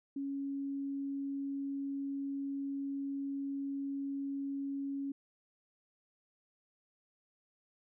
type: tone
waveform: sine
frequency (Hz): 277.2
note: C#4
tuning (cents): 0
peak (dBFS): -35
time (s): 0.16-5.12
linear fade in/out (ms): 5
effects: none